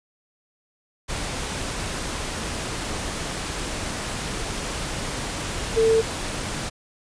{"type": "tone in noise", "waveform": "sine", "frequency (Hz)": 448.1, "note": "A4", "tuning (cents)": 32, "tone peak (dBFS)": -15, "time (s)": [5.76, 6.02], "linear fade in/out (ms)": 20, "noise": "pink", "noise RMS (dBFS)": -29, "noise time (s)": [1.08, 6.7], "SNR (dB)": 11, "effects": ["resampled to 22050 Hz"]}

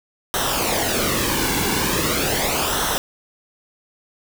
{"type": "noise with flanger", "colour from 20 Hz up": "pink", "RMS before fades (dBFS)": -21, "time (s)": [0.34, 2.98], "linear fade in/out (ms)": 0, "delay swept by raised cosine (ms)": [0.42, 1.62], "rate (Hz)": 0.4, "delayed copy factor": -0.65, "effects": []}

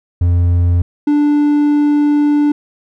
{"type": "tone pair in turn", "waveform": "triangle", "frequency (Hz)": [87.31, 293.7], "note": ["F2", "D4"], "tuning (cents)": [0, 0], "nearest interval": "octave + major sixth", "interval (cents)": 2100, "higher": "second", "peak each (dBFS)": -7, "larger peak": "neither", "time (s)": [[0.21, 0.82], [1.07, 2.52]], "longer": "second", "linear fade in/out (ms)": 5, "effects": []}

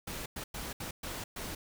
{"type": "noise bursts at uneven times", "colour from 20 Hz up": "pink", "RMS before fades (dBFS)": -40, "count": 6, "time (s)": [[0.07, 0.26], [0.36, 0.44], [0.54, 0.73], [0.8, 0.91], [1.03, 1.24], [1.36, 1.55]], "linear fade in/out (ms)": 5, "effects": []}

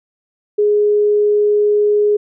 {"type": "tone", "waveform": "sine", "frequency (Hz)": 416.4, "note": "G#4", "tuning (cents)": 5, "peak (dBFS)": -10, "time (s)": [0.58, 2.17], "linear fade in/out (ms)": 10, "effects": []}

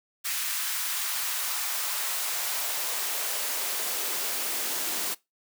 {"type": "noise with high-pass filter sweep", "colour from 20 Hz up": "white", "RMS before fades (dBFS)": -30, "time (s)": [0.24, 5.15], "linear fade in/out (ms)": 20, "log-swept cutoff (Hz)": [1500, 260], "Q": 1.1, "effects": ["noise-tail reverb RT60 0.2 s tail -21 dB re dry"]}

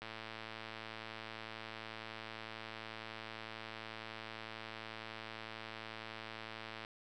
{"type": "click train", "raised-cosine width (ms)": 0.3, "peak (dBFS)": -29, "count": 759, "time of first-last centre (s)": [0.02, 6.849], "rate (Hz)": 111, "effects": []}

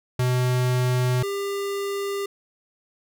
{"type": "tone pair in turn", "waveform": "square", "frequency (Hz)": [125.7, 399.1], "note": ["B2", "G4"], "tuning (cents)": [31, 31], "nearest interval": "octave + minor sixth", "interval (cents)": 2000, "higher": "second", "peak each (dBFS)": [-20, -26], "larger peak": "first", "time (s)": [[0.19, 1.23], [1.23, 2.26]], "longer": "first", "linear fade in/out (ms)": 5, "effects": []}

